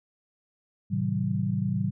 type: chord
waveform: sine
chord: A diminished seventh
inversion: none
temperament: just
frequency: 110 / 132 / 158.4 / 190.08 Hz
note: A2 / C3 / Eb3 / Gb3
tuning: 0 / +16 / +31 / +47 cents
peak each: -30 / -31 / -32 / -28 dBFS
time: 0.9-1.91 s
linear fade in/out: 20 ms
effects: none